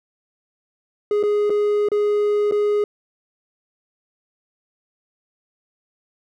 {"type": "tone with dropouts", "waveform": "triangle", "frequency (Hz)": 415.3, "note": "G#4", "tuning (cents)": 0, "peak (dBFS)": -14, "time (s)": [1.11, 2.84], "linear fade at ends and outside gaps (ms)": 2, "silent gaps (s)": [[1.229, 1.235], [1.497, 1.502], [1.887, 1.917], [2.512, 2.521]], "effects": []}